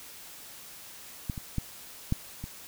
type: clicks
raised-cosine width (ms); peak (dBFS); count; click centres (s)
5; -18 / -24 / -16 / -13 / -24; 5; 1.298 / 1.378 / 1.583 / 2.124 / 2.44
effects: white hiss -47 dBFS RMS until 2.67 s